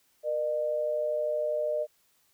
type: tone pair together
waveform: sine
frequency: 472.3 / 604.9 Hz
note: A#4 / D#5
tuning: +23 / -49 cents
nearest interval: major third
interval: 428 cents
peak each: -34 / -27 dBFS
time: 0.23-1.87 s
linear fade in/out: 50 ms
effects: white hiss -68 dBFS RMS until 2.33 s